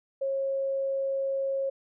sine tone, 543 Hz, C#5, 36 cents flat, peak -26 dBFS, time 0.21-1.7 s, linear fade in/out 10 ms, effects none

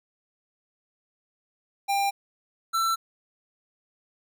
square tone pair in turn, 796 / 1338.7 Hz, G5 / E6, +26 / +26 cents, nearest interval major sixth, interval 900 cents, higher second, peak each -23 dBFS, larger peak neither, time 1.88-2.11 / 2.73-2.96 s, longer neither, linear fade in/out 20 ms, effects none

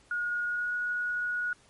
sine tone with pitch glide, 1439 to 1455.7 Hz, F#6 to F#6, -49 to -29 cents, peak -28 dBFS, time 0.11-1.53 s, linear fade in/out 2 ms, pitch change +20 cents, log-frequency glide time 0.45-0.72 s, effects pink hiss -61 dBFS RMS until 1.69 s + MP3 48 kbps

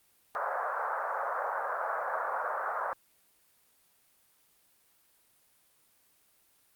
white band-pass noise, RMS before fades -33 dBFS, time 0.35-2.93 s, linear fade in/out 0 ms, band 520 to 1500 Hz, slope 48 dB/octave, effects white hiss -67 dBFS RMS until 6.75 s + Opus 32 kbps

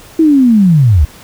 sine linear sweep, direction down, 329.6 to 64.3 Hz, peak -4 dBFS, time 0.19-1.05 s, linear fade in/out 5 ms, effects pink hiss -37 dBFS RMS until 1.23 s

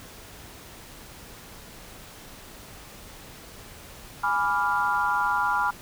sine chord, G# diminished seventh, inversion none, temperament equal, 830.6 / 987.8 / 1174.7 / 1396.9 Hz, G#5 / B5 / D6 / F6, 0 / 0 / 0 / 0 cents, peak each -28 / -26 / -30 / -26 dBFS, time 4.23-5.71 s, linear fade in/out 10 ms, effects pink hiss -45 dBFS RMS until 5.81 s

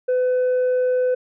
sine tone with tanh clipping, 504 Hz, B4, 35 cents sharp, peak -17 dBFS, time 0.08-1.15 s, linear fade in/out 10 ms, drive 2 dB, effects none

